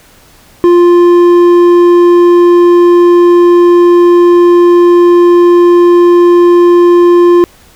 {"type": "tone with hard clipping", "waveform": "sine", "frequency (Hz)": 349.2, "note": "F4", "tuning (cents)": 0, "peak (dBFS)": -3, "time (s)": [0.64, 7.44], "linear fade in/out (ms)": 0, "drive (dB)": 6, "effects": ["pink hiss -41 dBFS RMS until 7.75 s"]}